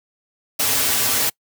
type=noise with comb filter; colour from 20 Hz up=white; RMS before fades=-19 dBFS; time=0.59-1.3 s; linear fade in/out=10 ms; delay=5.6 ms; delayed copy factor=-1; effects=noise-tail reverb RT60 0.1 s tail -26 dB re dry + high-pass 80 Hz 12 dB/octave